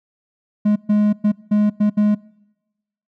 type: tone bursts at uneven times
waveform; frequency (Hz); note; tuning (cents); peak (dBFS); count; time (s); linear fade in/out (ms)
triangle; 209.1; G#3; +12; -10; 6; 0.65-0.76 / 0.89-1.13 / 1.24-1.32 / 1.51-1.7 / 1.8-1.9 / 1.97-2.15; 10
effects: noise-tail reverb RT60 1.0 s tail -24 dB re dry